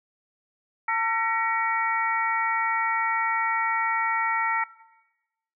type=harmonic tone with a mistuned harmonic; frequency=450 Hz; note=A4; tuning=39 cents sharp; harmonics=2 / 3 / 4 / 5; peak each=-26 / -28 / -29 / -30 dBFS; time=0.88-4.64 s; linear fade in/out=5 ms; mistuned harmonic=4; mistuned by=+91 cents; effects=noise-tail reverb RT60 1.0 s tail -17 dB re dry